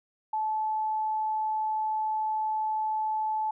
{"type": "tone", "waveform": "sine", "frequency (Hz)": 867, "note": "A5", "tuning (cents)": -26, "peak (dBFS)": -26, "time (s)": [0.33, 3.51], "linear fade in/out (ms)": 5, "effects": []}